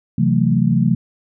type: chord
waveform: sine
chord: F# half-diminished seventh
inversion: second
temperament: equal with one note detuned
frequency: 130.81 / 164.81 / 185 / 223.3 Hz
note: C3 / E3 / F#3 / A3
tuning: 0 / 0 / 0 / +26 cents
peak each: -18 dBFS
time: 0.18-0.95 s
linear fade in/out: 5 ms
effects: none